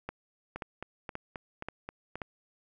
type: two click trains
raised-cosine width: 0.5 ms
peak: -21 / -23 dBFS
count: 5 / 7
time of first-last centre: 0.09-2.218 / 0.56-2.156 s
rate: 1.88 / 3.76 Hz
effects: none